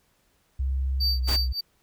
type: tone with pitch glide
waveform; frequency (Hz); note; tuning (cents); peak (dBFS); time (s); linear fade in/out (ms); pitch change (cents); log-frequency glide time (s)
sine; 66.4 to 63; C2 to B1; +26 to +35; -23; 0.59-1.53; 10; -91; 1-1.2
type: tone with tremolo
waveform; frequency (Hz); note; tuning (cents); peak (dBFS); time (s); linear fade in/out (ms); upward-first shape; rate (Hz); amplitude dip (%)
triangle; 4623; D8; -28; -21; 1-1.61; 10; sine; 3.5; 100
type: noise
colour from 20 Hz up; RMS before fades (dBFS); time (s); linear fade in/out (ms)
pink; -31; 1.27-1.37; 20
effects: pink hiss -67 dBFS RMS until 1.82 s